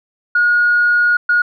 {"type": "tone bursts at uneven times", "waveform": "sine", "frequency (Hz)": 1441, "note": "F#6", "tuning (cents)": -46, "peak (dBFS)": -9, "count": 2, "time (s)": [[0.35, 1.17], [1.29, 1.42]], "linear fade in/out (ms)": 5, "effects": ["tanh soft clip ceiling -5 dBFS"]}